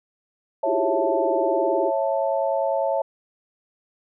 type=chord; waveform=sine; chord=A major; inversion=first; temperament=just; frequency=550 / 660 / 880 Hz; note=C#5 / E5 / A5; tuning=-14 / +2 / 0 cents; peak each=-23 / -24 / -27 dBFS; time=0.63-3.02 s; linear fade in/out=5 ms
type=tone with vibrato; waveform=sine; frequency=364.8 Hz; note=F#4; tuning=24 cents flat; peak=-23 dBFS; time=0.64-1.92 s; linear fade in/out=50 ms; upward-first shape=sine; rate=19 Hz; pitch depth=200 cents each way
effects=none